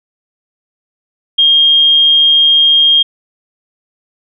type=tone; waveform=sine; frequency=3227 Hz; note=G7; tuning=50 cents sharp; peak=-5 dBFS; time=1.38-3.03 s; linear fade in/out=10 ms; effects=none